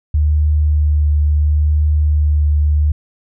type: tone with vibrato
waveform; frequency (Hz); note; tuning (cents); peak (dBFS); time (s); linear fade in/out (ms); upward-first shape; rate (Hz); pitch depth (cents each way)
sine; 75; D2; +37; -10; 0.14-2.92; 5; triangle; 0.73; 17
effects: none